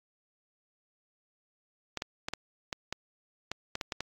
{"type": "clicks", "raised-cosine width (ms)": 0.2, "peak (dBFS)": -16, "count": 11, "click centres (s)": [1.973, 2.021, 2.285, 2.336, 2.728, 2.926, 3.516, 3.754, 3.812, 3.922, 4.006], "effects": ["AAC 48 kbps"]}